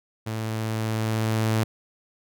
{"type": "tone with level ramp", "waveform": "sawtooth", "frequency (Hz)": 110.5, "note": "A2", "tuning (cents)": 8, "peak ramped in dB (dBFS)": [-24, -16], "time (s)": [0.26, 1.64], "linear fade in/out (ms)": 10, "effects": []}